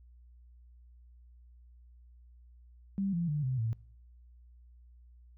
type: tone with pitch steps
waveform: sine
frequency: 196 / 170.63 / 148.54 / 129.31 / 112.57 Hz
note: G3 / F3 / D3 / C3 / A2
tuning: 0 / -40 / +20 / -20 / +40 cents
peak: -29 dBFS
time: 2.98-3.73 s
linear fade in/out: 0 ms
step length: 150 ms
effects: noise-tail reverb RT60 0.7 s tail -23 dB re dry + added 60 Hz sine -54 dBFS peak until 5.37 s